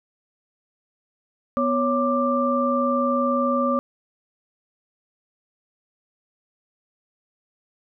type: tone cluster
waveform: sine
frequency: 246.8 / 556 / 1181 Hz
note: B3 / C#5 / D6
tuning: -1 / +5 / +9 cents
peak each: -23 dBFS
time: 1.57-3.79 s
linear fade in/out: 0 ms
effects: none